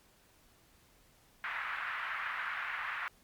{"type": "band-pass noise", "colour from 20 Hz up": "pink", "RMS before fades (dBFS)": -38, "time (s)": [1.44, 3.08], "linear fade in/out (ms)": 0, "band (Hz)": [1200, 2100], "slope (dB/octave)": 24, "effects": ["pink hiss -65 dBFS RMS until 3.23 s", "MP3 96 kbps"]}